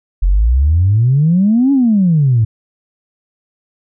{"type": "exponential two-way sweep", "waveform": "sine", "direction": "up then down", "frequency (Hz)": [42.09, 283.9, 106], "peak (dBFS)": -7, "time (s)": [0.22, 2.45], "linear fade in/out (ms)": 10, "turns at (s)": 1.72, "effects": ["tanh soft clip ceiling -3 dBFS"]}